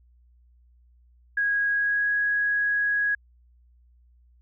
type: tone with pitch glide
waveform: sine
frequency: 1648 to 1661.4 Hz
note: G#6 to G#6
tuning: -14 to 0 cents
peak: -21 dBFS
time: 1.37-3.15 s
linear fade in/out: 5 ms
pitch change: +14 cents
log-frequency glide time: 1.72-2.1 s
effects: added 60 Hz sine -55 dBFS peak until 4.41 s